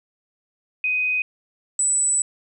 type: tone pair in turn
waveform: sine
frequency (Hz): 2503 / 7947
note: D#7 / B8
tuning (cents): +10 / +10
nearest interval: octave + minor sixth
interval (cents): 2000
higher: second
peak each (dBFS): -19 / -17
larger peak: second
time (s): 0.84-1.22 / 1.79-2.22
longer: second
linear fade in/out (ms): 2
effects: none